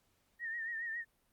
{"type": "tone with vibrato", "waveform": "sine", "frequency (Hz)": 1840, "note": "A#6", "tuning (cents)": -23, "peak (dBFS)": -37, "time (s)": [0.39, 1.05], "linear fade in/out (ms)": 50, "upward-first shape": "sine", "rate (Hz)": 7.2, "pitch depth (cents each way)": 59, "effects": ["pink hiss -75 dBFS RMS until 1.32 s", "Opus 48 kbps"]}